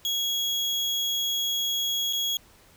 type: tone with dropouts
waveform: 35% pulse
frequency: 3322 Hz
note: G#7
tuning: in tune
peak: -23 dBFS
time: 0.05-2.37 s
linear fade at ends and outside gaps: 1 ms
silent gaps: 2.127-2.132 s
effects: pink hiss -56 dBFS RMS until 2.76 s